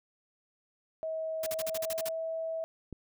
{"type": "tone with pitch glide", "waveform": "sine", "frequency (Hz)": [640, 649.7], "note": ["D#5", "E5"], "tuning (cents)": [49, -25], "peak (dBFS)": -32, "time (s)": [1.03, 2.64], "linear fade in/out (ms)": 0, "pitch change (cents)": 26, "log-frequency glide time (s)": [1.51, 2.06]}
{"type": "noise bursts", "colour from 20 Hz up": "white", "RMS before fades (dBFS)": -37, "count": 9, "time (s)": [1.43, 2.089], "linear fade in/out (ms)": 5, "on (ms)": 35, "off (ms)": 43}
{"type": "click", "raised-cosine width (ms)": 3, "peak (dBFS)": -28, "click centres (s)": 2.927}
{"effects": []}